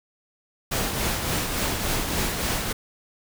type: noise with tremolo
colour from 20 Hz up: pink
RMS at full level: -24 dBFS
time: 0.71-2.73 s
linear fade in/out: 10 ms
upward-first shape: triangle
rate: 3.5 Hz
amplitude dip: 45%
effects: none